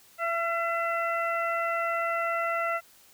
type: harmonic tone with a mistuned harmonic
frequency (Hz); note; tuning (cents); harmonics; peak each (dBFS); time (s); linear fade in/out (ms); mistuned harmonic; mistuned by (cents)
672; E5; +33; 1 / 2 / 3 / 4; -30 / -29 / -33 / -39; 0.18-2.81; 50; 2; +19
effects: white hiss -57 dBFS RMS until 3.13 s